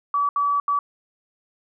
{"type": "tone bursts at uneven times", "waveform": "sine", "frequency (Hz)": 1146, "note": "D6", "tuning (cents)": -43, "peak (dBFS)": -18, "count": 3, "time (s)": [[0.14, 0.29], [0.36, 0.6], [0.68, 0.79]], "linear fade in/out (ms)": 2, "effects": []}